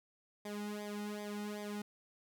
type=tone with flanger; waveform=sawtooth; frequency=207.7 Hz; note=G#3; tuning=in tune; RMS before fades=-42 dBFS; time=0.45-1.82 s; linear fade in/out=5 ms; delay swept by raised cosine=0.71 to 1.81 ms; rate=2.6 Hz; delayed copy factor=-1; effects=none